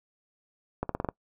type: accelerating click train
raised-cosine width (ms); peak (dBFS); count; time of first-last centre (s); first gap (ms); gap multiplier
1; -15; 6; 0.83-1.088; 63; 0.9
effects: noise-tail reverb RT60 0.1 s tail -23 dB re dry